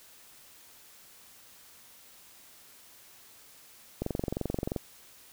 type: click train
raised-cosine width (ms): 2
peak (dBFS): -17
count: 18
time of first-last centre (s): 4.02-4.762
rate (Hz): 22.9
effects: white hiss -55 dBFS RMS until 5.32 s